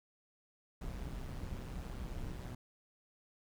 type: noise with amplitude modulation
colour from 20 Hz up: brown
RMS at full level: -40 dBFS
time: 0.81-2.55 s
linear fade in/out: 5 ms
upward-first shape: sine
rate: 127 Hz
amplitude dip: 60%
effects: none